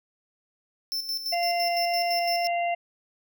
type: tone with tremolo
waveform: 45% pulse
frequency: 5330 Hz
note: E8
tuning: 18 cents sharp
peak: -27 dBFS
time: 0.92-2.47 s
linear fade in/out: 0 ms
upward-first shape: square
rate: 5.9 Hz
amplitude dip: 60%
type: harmonic tone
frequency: 692 Hz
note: F5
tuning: 16 cents flat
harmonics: 1 / 3 / 4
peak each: -24 / -34 / -36 dBFS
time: 1.32-2.75 s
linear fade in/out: 10 ms
effects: none